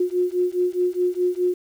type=beating tone pair; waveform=sine; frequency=357.2 / 362 Hz; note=F4 / F#4; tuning=+39 / -38 cents; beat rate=4.8 Hz; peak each=-22 dBFS; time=0-1.54 s; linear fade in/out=5 ms; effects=8-bit